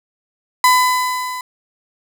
35% pulse tone with level ramp, 1005 Hz, B5, 30 cents sharp, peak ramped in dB -6 to -23 dBFS, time 0.64-1.41 s, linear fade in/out 2 ms, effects none

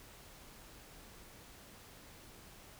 silence, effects pink hiss -56 dBFS RMS until 2.79 s

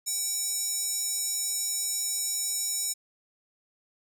square tone with high-pass filter, 771 Hz, G5, 29 cents flat, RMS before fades -30 dBFS, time 0.06-2.94 s, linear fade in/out 20 ms, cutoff 7000 Hz, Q 3.3, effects none

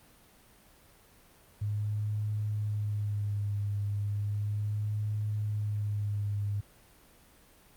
sine tone with vibrato, 103.83 Hz, G#2, in tune, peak -29 dBFS, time 1.61-6.61 s, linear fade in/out 10 ms, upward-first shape sine, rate 0.35 Hz, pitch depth 31 cents each way, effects pink hiss -59 dBFS RMS until 7.76 s + Opus 32 kbps

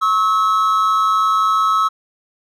triangle tone pair together, 1097.2 / 1294 Hz, C#6 / E6, -18 / -32 cents, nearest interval minor third, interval 286 cents, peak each -17 / -12 dBFS, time 0.01-1.89 s, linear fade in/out 20 ms, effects none

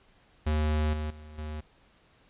square tone with level steps, 76.5 Hz, D#2, 29 cents flat, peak -25 / -31 / -45 / -35 dBFS, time 0.46-1.61 s, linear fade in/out 10 ms, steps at 0.93 / 1.1 / 1.38 s, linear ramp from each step 5 ms, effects pink hiss -62 dBFS RMS until 2.29 s + resampled to 8000 Hz

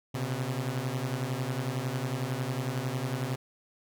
sawtooth beating tone pair, 123.47 / 134.47 Hz, B2 / C3, 0 / +48 cents, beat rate 11 Hz, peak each -29 dBFS, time 0.14-3.36 s, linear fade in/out 10 ms, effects none

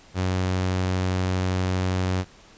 sawtooth tone, 92.5 Hz, F#2, in tune, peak -18 dBFS, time 0.14-2.25 s, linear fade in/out 50 ms, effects pink hiss -51 dBFS RMS until 2.57 s + resampled to 16000 Hz

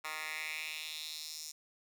10% pulse tone with high-pass filter sweep, 155.56 Hz, D#3, in tune, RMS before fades -42 dBFS, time 0.04-1.52 s, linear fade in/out 10 ms, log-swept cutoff 1400 to 6000 Hz, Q 2.7, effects none

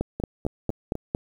two click trains, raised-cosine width 2 ms, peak -11 / -17 dBFS, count 6 / 4, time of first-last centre 0.01-1.149 / 0.2-0.954 s, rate 4.39 / 3.98 Hz, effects 8-bit

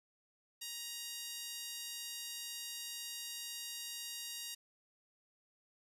5% pulse tone with high-pass filter, 942 Hz, A#5, 18 cents sharp, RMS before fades -45 dBFS, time 0.61-4.55 s, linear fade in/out 10 ms, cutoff 2800 Hz, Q 1.2, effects none

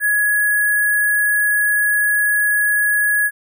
sine tone with sample-and-hold, 1678 Hz, G#6, 17 cents sharp, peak -13 dBFS, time 0-3.31 s, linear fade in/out 50 ms, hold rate 11025 Hz, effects none

